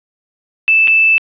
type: tone with dropouts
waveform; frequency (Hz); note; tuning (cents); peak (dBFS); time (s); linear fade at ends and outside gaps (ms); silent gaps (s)
sine; 2637; E7; 0; -7; 0.68-1.18; 0; 0.874-0.88
effects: resampled to 8000 Hz + 8-bit